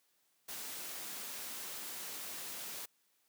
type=noise; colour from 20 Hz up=white; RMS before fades=-44 dBFS; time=0.48-2.86 s; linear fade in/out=10 ms; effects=white hiss -75 dBFS RMS until 3.28 s + high-pass 150 Hz 12 dB/octave